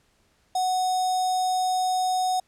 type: tone with notch filter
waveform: square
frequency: 740 Hz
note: F#5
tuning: in tune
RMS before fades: -24 dBFS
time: 0.55-2.4 s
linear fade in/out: 5 ms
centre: 2200 Hz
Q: 0.98
effects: pink hiss -65 dBFS RMS until 2.47 s + low-pass 10000 Hz 12 dB/octave